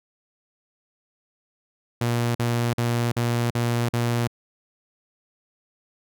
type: tone bursts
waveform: sawtooth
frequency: 118.8 Hz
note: A#2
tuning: 33 cents sharp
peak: -17 dBFS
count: 6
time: 2.01-4.275 s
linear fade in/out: 5 ms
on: 340 ms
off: 45 ms
effects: none